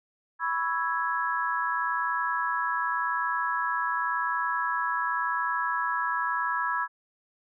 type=chord; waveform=sine; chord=C# minor seventh; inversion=third; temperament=equal; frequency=987.8 / 1108.7 / 1318.5 / 1661.2 Hz; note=B5 / C#6 / E6 / G#6; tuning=0 / 0 / 0 / 0 cents; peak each=-30 / -34 / -31 / -30 dBFS; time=0.39-6.88 s; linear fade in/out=50 ms; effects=none